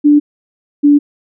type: tone pair in turn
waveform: sine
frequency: 293.7 / 290 Hz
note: D4 / D4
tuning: 0 / -22 cents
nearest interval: unison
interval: 22 cents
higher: first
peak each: -4 dBFS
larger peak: neither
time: 0.04-0.2 / 0.83-0.99 s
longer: neither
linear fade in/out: 20 ms
effects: none